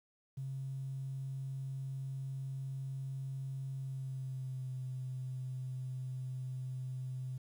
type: tone with pitch glide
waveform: triangle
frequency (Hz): 134.3 to 128.98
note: C3 to C3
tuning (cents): +46 to -24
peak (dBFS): -34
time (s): 0.37-7.38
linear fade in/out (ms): 10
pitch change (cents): -70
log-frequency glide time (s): 3.74-4.74
effects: tanh soft clip ceiling -36 dBFS + 11-bit